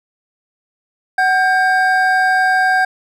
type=tone pair together; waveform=triangle; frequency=748 / 1594.1 Hz; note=F#5 / G6; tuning=+19 / +29 cents; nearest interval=octave + minor second; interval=1310 cents; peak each=-12 dBFS; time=1.18-2.85 s; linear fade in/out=5 ms; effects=none